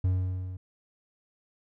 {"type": "tone with level ramp", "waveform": "triangle", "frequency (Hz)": 92.3, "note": "F#2", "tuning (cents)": -4, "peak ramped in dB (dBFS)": [-19, -34], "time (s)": [0.04, 0.57], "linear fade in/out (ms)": 5, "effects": []}